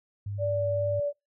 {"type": "tone", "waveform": "sine", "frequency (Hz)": 101.2, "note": "G#2", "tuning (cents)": -44, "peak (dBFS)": -31, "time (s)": [0.26, 1], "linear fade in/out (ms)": 5}
{"type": "tone with vibrato", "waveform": "sine", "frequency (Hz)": 580, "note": "D5", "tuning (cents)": -22, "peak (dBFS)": -25, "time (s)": [0.38, 1.13], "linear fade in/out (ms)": 50, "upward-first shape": "triangle", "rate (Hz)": 2.5, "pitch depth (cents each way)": 9}
{"effects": ["noise-tail reverb RT60 0.2 s tail -24 dB re dry"]}